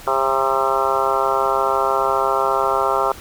harmonic tone with a mistuned harmonic, 134.3 Hz, C3, 46 cents sharp, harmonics 3 / 4 / 5 / 6 / 7 / 8 / 9 / 10, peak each -24 / -24 / -24 / -24 / -24 / -24 / -24 / -24 dBFS, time 0.07-3.12 s, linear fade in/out 2 ms, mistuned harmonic 8, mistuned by -23 cents, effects pink hiss -39 dBFS RMS until 3.2 s

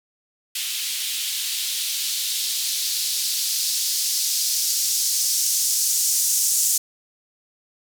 violet noise with band-pass filter sweep, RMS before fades -23 dBFS, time 0.55-6.78 s, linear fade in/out 5 ms, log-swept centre 3000 to 6700 Hz, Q 1.8, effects none

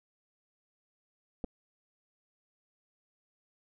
clicks, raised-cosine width 2 ms, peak -23 / -24 dBFS, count 2, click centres 1.441 / 1.445 s, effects none

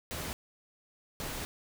pink noise bursts at uneven times, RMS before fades -38 dBFS, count 2, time 0.11-0.33 / 1.2-1.45 s, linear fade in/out 0 ms, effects none

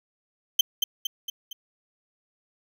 35% pulse tone with echo, 3111 Hz, G7, 14 cents flat, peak -13 dBFS, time 0.59-0.61 s, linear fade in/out 5 ms, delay 230 ms, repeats 4, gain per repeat -5 dB, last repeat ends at 1.53 s, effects none

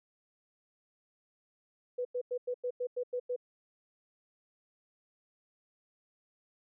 sine tone bursts, 493.9 Hz, B4, in tune, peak -31 dBFS, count 9, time 1.98-3.363 s, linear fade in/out 10 ms, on 71 ms, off 93 ms, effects none

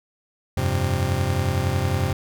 40% pulse chord, F suspended second, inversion none, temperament just, 87.31 / 98.22 / 130.96 Hz, F2 / G2 / C3, 0 / +4 / +2 cents, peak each -24 dBFS, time 0.57-2.13 s, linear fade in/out 5 ms, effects none

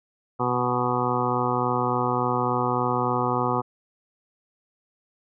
harmonic tone with a mistuned harmonic, 123.47 Hz, B2, in tune, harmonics 1 / 2 / 3 / 4 / 6 / 7 / 8 / 9 / 10, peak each -30 / -30 / -30 / -30 / -30 / -30 / -30 / -30 / -30 dBFS, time 0.39-3.62 s, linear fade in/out 20 ms, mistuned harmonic 1, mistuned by +23 cents, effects none

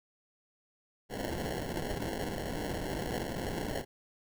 white noise with sample-and-hold, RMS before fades -36 dBFS, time 1.09-3.85 s, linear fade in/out 50 ms, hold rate 1225 Hz, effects none

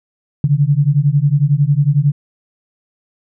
sine beating tone pair, 138.59 / 149.59 Hz, C#3 / D3, 0 / +32 cents, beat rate 11 Hz, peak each -13 dBFS, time 0.44-2.12 s, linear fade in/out 2 ms, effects none

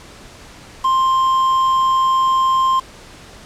triangle tone with quantisation, 1050 Hz, C6, 6 cents sharp, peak -10 dBFS, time 0.84-2.8 s, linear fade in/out 10 ms, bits 5, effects pink hiss -40 dBFS RMS until 3.45 s + low-pass 8000 Hz 12 dB/octave

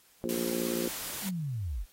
harmonic tone, 58.27 Hz, A#1, in tune, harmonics 3 / 4 / 5 / 6 / 7 / 8 / 9, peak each -43 / -35 / -42 / -34 / -39 / -47 / -39 dBFS, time 0.24-0.88 s, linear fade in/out 0 ms
white noise, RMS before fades -38 dBFS, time 0.29-1.29 s, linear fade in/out 0 ms
sine linear sweep, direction down, 207.7 to 34.79 Hz, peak -31 dBFS, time 1.22-1.86 s, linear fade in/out 50 ms
effects white hiss -62 dBFS RMS until 1.92 s + AAC 48 kbps

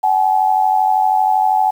sine tone pair together, 757 / 849.7 Hz, F#5 / G#5, +39 / +39 cents, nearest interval major second, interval 200 cents, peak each -14 dBFS, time 0.03-1.71 s, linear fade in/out 10 ms, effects 7-bit

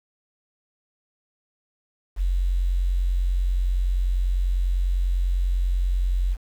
sine tone with quantisation, 45.1 Hz, F#1, 44 cents flat, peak -19 dBFS, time 2.16-6.37 s, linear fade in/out 50 ms, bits 8, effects none

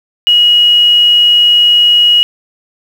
sine tone with quantisation, 2900 Hz, F#7, 35 cents flat, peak -4 dBFS, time 0.27-2.23 s, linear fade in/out 0 ms, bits 5, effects none

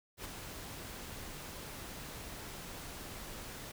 pink noise with ADSR envelope, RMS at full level -42 dBFS, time 0.17-3.72 s, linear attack 74 ms, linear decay 17 ms, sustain -4 dB, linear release 10 ms, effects none

